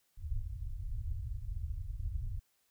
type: low-pass noise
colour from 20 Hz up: pink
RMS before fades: -38 dBFS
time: 0.17-2.4 s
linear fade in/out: 20 ms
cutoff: 110 Hz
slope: 48 dB/octave
effects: white hiss -75 dBFS RMS until 2.7 s